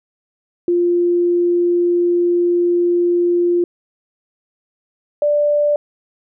sine tone pair in turn, 349.2 / 588.4 Hz, F4 / D5, 0 / +3 cents, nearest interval major sixth, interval 903 cents, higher second, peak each -12 dBFS, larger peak neither, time 0.68-3.64 / 5.22-5.76 s, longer first, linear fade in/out 2 ms, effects none

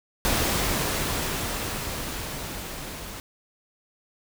pink noise with level ramp, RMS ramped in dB -23 to -38 dBFS, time 0.25-3.2 s, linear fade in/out 0 ms, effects none

